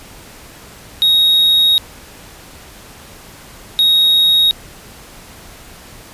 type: tone pair in turn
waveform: triangle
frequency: 3766 / 3766 Hz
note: A#7 / A#7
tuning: +17 / +17 cents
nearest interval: unison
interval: 0 cents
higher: neither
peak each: -7 dBFS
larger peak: neither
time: 1.02-1.78 / 3.79-4.51 s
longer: first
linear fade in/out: 0 ms
effects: pink hiss -38 dBFS RMS until 6.13 s + resampled to 32000 Hz